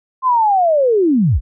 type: linear sweep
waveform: sine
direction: down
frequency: 1060 to 34.41 Hz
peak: -10 dBFS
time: 0.22-1.41 s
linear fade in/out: 50 ms
effects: none

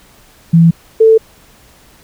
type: tone pair in turn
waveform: sine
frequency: 166.5 / 444.5 Hz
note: E3 / A4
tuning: +18 / +18 cents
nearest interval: octave + perfect fourth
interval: 1700 cents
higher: second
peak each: -3 dBFS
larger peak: neither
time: 0.53-0.71 / 1-1.18 s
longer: neither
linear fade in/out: 10 ms
effects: pink hiss -45 dBFS RMS until 2.03 s

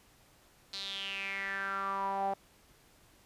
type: tone with band-pass filter sweep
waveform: sawtooth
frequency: 196 Hz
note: G3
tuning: in tune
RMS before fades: -36 dBFS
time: 0.73-2.34 s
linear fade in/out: 5 ms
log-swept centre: 4300 to 710 Hz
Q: 6.7
effects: pink hiss -63 dBFS RMS until 3.25 s + resampled to 32000 Hz

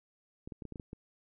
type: clicks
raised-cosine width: 3 ms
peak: -30 dBFS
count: 8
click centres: 0.475 / 0.522 / 0.622 / 0.653 / 0.723 / 0.758 / 0.798 / 0.931 s
effects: none

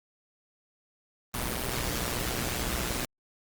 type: noise with amplitude modulation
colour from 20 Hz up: pink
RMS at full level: -28 dBFS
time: 1.34-3.05 s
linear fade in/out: 2 ms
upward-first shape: sine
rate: 122 Hz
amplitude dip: 75%
effects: Opus 32 kbps

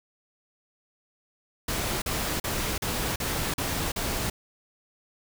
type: noise bursts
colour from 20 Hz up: pink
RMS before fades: -29 dBFS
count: 7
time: 1.68-4.3 s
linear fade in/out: 5 ms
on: 340 ms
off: 40 ms
effects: none

